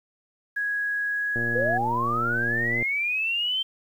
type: tone with pitch glide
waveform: sine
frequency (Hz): 1661.2 to 1676.6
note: G#6 to G#6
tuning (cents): 0 to +16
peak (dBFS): -24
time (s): 0.56-1.78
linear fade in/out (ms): 10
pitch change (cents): +16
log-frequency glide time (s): 1.08-1.58
type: click train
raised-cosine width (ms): 2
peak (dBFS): -20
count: 174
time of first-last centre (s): 1.36-2.826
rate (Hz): 118
type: linear sweep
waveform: sine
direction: up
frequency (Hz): 464.7 to 3142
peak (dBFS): -23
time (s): 1.55-3.63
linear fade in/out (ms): 10
effects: 9-bit